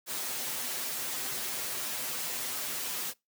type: noise with comb filter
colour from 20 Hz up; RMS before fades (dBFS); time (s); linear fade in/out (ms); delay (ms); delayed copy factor
white; -35; 0.06-3.14; 50; 7.9; +0.85
effects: noise-tail reverb RT60 0.2 s tail -23 dB re dry + high-pass 150 Hz 12 dB/octave